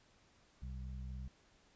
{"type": "harmonic tone", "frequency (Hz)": 63.9, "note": "C2", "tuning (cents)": -40, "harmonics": [1, 2, 3], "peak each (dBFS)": [-43, -50, -54], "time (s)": [0.62, 1.28], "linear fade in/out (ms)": 5, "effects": ["pink hiss -69 dBFS RMS until 1.75 s", "resampled to 16000 Hz"]}